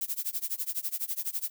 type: noise with tremolo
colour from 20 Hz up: violet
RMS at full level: -30 dBFS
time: 0.01-1.5 s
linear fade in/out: 5 ms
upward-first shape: sine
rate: 12 Hz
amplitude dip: 95%
effects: none

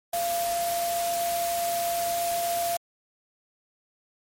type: tone in noise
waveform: sine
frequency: 689 Hz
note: F5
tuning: 24 cents flat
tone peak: -25 dBFS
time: 0.13-2.77 s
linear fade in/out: 5 ms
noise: white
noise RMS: -33 dBFS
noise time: 0.13-2.77 s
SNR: +5 dB
effects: MP3 64 kbps

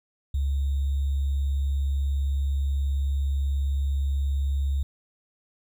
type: tone with sample-and-hold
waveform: sine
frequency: 69.3 Hz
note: C#2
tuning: in tune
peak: -22 dBFS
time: 0.34-4.83 s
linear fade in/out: 5 ms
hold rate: 3675 Hz
effects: none

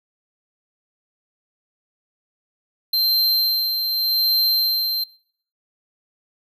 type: tone with tremolo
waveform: square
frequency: 4137 Hz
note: C8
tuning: 20 cents flat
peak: -15 dBFS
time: 2.93-5.04 s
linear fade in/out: 5 ms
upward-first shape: sine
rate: 0.85 Hz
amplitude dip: 45%
effects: noise-tail reverb RT60 0.6 s tail -23 dB re dry

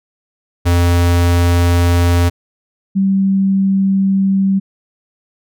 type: tone pair in turn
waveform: square / sine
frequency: 86.9 / 193.79 Hz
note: F2 / G3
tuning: -8 / -20 cents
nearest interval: octave + major second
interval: 1388 cents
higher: second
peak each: -10 dBFS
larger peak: neither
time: 0.65-2.3 / 2.95-4.6 s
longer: neither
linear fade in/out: 20 ms
effects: none

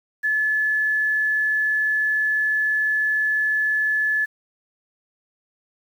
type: tone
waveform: sine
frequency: 1723 Hz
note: A6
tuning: 37 cents flat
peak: -18 dBFS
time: 0.23-4.26 s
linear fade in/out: 20 ms
effects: 8-bit

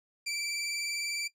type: tone with vibrato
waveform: 20% pulse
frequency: 2333 Hz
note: D7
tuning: 12 cents flat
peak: -27 dBFS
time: 0.26-1.28 s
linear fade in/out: 10 ms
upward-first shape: sine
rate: 20 Hz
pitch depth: 37 cents each way
effects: noise-tail reverb RT60 0.1 s tail -17 dB re dry + resampled to 32000 Hz

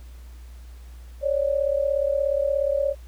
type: tone pair together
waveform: sine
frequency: 550.1 / 587 Hz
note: C#5 / D5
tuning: -13 / -1 cents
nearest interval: minor second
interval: 112 cents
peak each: -22 / -24 dBFS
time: 1.21-2.95 s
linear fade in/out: 50 ms
effects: added 60 Hz sine -39 dBFS peak until 3.07 s + pink hiss -56 dBFS RMS until 3.07 s

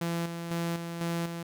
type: tone with tremolo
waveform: sawtooth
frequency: 169.1 Hz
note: E3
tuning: 44 cents sharp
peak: -25 dBFS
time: 0.01-1.43 s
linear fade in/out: 5 ms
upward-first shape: square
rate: 2 Hz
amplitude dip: 50%
effects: none

